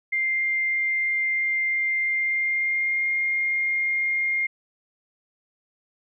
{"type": "tone with pitch glide", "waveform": "sine", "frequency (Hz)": [2101, 2123], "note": ["C7", "C7"], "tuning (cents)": [7, 25], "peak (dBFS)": -21, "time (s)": [0.12, 4.47], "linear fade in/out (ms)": 10, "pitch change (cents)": 18, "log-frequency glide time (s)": [2.06, 3.07], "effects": []}